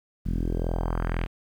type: tone with low-pass filter sweep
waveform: sawtooth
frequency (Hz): 42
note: E1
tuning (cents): +33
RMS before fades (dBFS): -27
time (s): 0.25-1.27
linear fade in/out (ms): 20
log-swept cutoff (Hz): 190 to 2800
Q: 2.1
effects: 9-bit